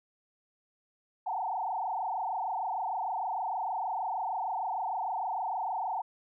sine tone with frequency modulation, 824 Hz, G#5, 14 cents flat, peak -30 dBFS, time 1.26-6.02 s, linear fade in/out 10 ms, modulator 26.5 Hz, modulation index 3.9, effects none

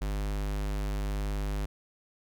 square tone, 50.5 Hz, G#1, 48 cents flat, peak -30 dBFS, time 0.01-1.66 s, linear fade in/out 10 ms, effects none

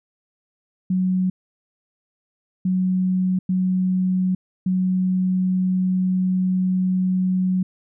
sine tone bursts at uneven times, 185 Hz, F#3, in tune, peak -17 dBFS, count 4, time 0.9-1.3 / 2.65-3.39 / 3.49-4.35 / 4.66-7.63 s, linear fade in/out 5 ms, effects none

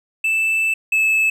triangle tone pair in turn, 2641 / 2609 Hz, E7 / E7, +3 / -18 cents, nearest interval unison, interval 21 cents, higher first, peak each -14 / -12 dBFS, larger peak second, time 0.24-0.74 / 0.92-1.3 s, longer first, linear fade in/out 5 ms, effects none

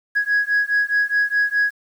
sine beating tone pair, 1661.2 / 1666 Hz, G#6 / G#6, 0 / +5 cents, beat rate 4.8 Hz, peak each -18 dBFS, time 0.15-1.71 s, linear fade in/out 20 ms, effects tanh soft clip ceiling -12 dBFS + 8-bit

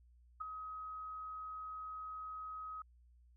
sine tone with ADSR envelope, 1267 Hz, D#6, 31 cents sharp, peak -36 dBFS, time 0.4-2.82 s, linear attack 14 ms, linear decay 8 ms, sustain -7 dB, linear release 3 ms, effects added 60 Hz sine -62 dBFS peak until 3.36 s

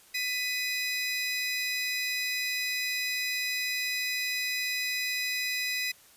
25% pulse tone pair together, 1994.3 / 2508 Hz, B6 / D#7, +16 / +13 cents, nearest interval major third, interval 397 cents, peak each -28 dBFS, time 0.14-5.92 s, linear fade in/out 10 ms, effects white hiss -57 dBFS RMS until 6.16 s + resampled to 32000 Hz

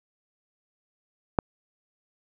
click, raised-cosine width 1 ms, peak -6 dBFS, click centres 1.388 s, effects none

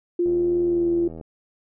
sine tone with pitch glide, 349.2 to 342.4 Hz, F4 to F4, 0 to -34 cents, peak -18 dBFS, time 0.19-1.08 s, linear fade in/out 5 ms, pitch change -34 cents, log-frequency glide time 0.6-0.88 s
click train, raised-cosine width 2 ms, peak -25 dBFS, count 78, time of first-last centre 0.26-1.212 s, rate 80.9 Hz
effects none

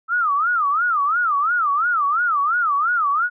sine tone with vibrato, 1279 Hz, D#6, 47 cents sharp, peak -16 dBFS, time 0.08-3.3 s, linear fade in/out 50 ms, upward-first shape sine, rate 2.9 Hz, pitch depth 230 cents each way, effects none

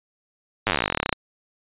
slowing click train, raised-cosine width 0.3 ms, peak -4 dBFS, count 25, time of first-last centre 0.67-1.127 s, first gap 9 ms, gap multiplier 1.06, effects resampled to 8000 Hz

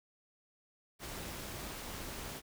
pink noise with amplitude modulation, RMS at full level -41 dBFS, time 0.99-2.42 s, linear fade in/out 50 ms, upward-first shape sine, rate 259 Hz, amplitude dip 60%, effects none

